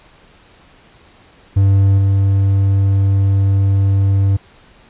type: tone with level steps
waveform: triangle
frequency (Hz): 98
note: G2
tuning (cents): 0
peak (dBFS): -6 / -8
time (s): 1.56-4.37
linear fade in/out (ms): 10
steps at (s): 1.98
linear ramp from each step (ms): 2
effects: pink hiss -47 dBFS RMS until 4.89 s + resampled to 8000 Hz